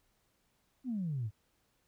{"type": "exponential sweep", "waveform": "sine", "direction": "down", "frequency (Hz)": [270, 99.4], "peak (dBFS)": -32, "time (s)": [0.84, 1.31], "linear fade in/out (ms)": 50, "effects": ["tanh soft clip ceiling -28 dBFS", "pink hiss -75 dBFS RMS until 1.87 s"]}